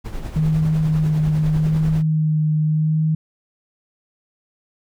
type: noise with tremolo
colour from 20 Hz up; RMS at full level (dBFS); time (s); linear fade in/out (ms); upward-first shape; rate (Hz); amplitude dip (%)
brown; -26; 0.04-2.03; 20; triangle; 10; 60
type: tone with vibrato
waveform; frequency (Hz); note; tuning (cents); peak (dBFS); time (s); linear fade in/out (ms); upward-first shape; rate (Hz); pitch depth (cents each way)
sine; 155.56; D#3; 0; -15; 0.36-3.15; 5; sine; 0.81; 18
effects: none